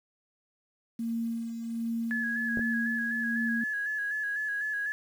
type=tone with tremolo; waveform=sine; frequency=230 Hz; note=A#3; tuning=23 cents flat; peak=-28 dBFS; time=0.99-3.64 s; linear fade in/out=5 ms; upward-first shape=sine; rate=1.3 Hz; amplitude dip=50%
type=tone with vibrato; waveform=sine; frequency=1686 Hz; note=G#6; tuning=26 cents sharp; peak=-29 dBFS; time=2.11-4.92 s; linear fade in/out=0 ms; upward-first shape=square; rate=4 Hz; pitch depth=31 cents each way
type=clicks; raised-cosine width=2 ms; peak=-23 / -24 dBFS; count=2; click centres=2.573 / 2.593 s
effects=9-bit